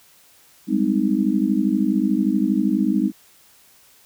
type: chord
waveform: sine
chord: Ab major seventh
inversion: third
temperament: just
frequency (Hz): 194.67 / 207.7 / 259.6 / 311.5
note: G3 / Ab3 / C4 / Eb4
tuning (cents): -12 / 0 / -13 / +2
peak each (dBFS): -24 / -21 / -22 / -22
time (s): 0.67-3.12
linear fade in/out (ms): 50
effects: white hiss -53 dBFS RMS until 4.05 s